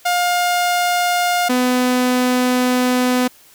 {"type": "tone pair in turn", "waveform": "sawtooth", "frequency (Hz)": [709, 250.7], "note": ["F5", "B3"], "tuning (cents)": [26, 26], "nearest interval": "octave + tritone", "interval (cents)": 1800, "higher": "first", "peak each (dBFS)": [-11, -10], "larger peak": "second", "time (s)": [[0.05, 1.49], [1.49, 3.28]], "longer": "second", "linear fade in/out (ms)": 10, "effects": ["white hiss -48 dBFS RMS until 3.54 s"]}